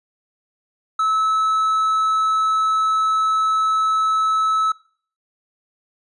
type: tone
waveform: triangle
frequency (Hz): 1300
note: E6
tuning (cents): -24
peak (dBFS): -14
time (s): 0.99-4.72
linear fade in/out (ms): 5
effects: noise-tail reverb RT60 0.5 s tail -22 dB re dry + resampled to 24000 Hz